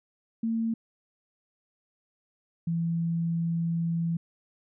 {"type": "tone pair in turn", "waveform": "sine", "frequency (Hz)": [226.6, 167.25], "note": ["A#3", "E3"], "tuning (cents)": [-49, 25], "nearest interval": "perfect fourth", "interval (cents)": 526, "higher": "first", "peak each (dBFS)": -25, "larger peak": "neither", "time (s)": [[0.43, 0.74], [2.67, 4.17]], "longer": "second", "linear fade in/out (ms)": 5, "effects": []}